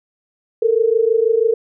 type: tone pair together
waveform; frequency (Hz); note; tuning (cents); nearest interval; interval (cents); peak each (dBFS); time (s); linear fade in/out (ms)
sine; 440 / 466.2; A4 / A#4; 0 / 0; minor second; 100; -15; 0.62-1.54; 5
effects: none